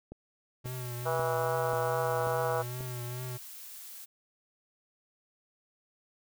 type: click train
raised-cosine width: 2 ms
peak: -30 dBFS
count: 6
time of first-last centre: 0.12-2.808 s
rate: 1.86 Hz
type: tone with vibrato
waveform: square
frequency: 124 Hz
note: B2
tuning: 7 cents sharp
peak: -37 dBFS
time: 0.64-3.38 s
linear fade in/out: 20 ms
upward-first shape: triangle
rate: 2.4 Hz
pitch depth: 54 cents each way
type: noise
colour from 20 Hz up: blue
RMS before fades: -46 dBFS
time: 0.65-4.06 s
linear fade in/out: 20 ms
type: harmonic tone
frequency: 163 Hz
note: E3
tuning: 19 cents flat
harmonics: 3 / 4 / 5 / 6 / 7 / 8 / 9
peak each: -32 / -34 / -36 / -38 / -39 / -40 / -41 dBFS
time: 1.05-2.63 s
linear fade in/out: 20 ms
effects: none